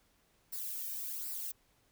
violet noise with flanger, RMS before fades -40 dBFS, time 0.52-1.52 s, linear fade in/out 10 ms, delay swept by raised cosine 0.3 to 1.5 ms, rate 1.3 Hz, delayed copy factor -0.65, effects pink hiss -71 dBFS RMS until 1.91 s

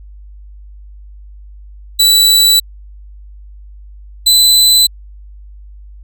sawtooth tone pair in turn, 3951 / 4011 Hz, B7 / B7, 0 / +26 cents, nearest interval unison, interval 26 cents, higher second, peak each -3 dBFS, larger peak neither, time 1.99-2.6 / 4.26-4.87 s, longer neither, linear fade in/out 10 ms, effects added 50 Hz sine -32 dBFS peak until 6.03 s

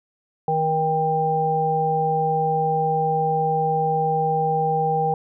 harmonic tone, 158.2 Hz, D#3, 29 cents sharp, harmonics 1 / 3 / 5, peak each -26 / -24 / -20 dBFS, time 0.48-5.14 s, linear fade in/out 2 ms, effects none

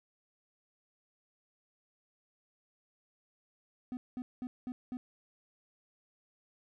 triangle tone bursts, 250 Hz, B3, 21 cents sharp, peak -34 dBFS, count 5, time 3.92-4.97 s, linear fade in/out 0 ms, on 50 ms, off 200 ms, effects none

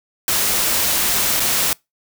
white noise with dropouts, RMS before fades -18 dBFS, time 0.28-1.73 s, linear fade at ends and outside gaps 1 ms, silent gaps 1.397-1.402 s, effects noise-tail reverb RT60 0.2 s tail -25 dB re dry

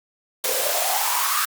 white noise with high-pass filter sweep, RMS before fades -22 dBFS, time 0.44-1.45 s, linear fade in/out 2 ms, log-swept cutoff 460 to 1300 Hz, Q 7.1, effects Opus 48 kbps

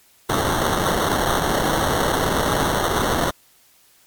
blue noise with sample-and-hold, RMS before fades -20 dBFS, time 0.29-3.31 s, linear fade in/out 10 ms, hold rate 2450 Hz, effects white hiss -55 dBFS RMS until 4.06 s + MP3 96 kbps

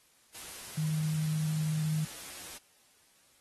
sine tone in noise, 155.56 Hz, D#3, in tune, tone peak -28 dBFS, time 0.77-2.05 s, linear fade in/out 10 ms, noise white, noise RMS -45 dBFS, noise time 0.34-2.58 s, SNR +14 dB, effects white hiss -65 dBFS RMS until 3.4 s + AAC 32 kbps

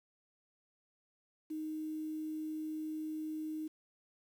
sine tone with quantisation, 311.1 Hz, D#4, in tune, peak -37 dBFS, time 1.5-3.68 s, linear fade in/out 10 ms, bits 10, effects none

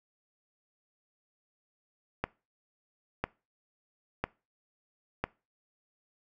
click train, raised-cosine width 0.5 ms, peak -14 dBFS, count 4, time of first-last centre 2.24-5.24 s, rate 1 Hz, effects noise-tail reverb RT60 0.3 s tail -22 dB re dry

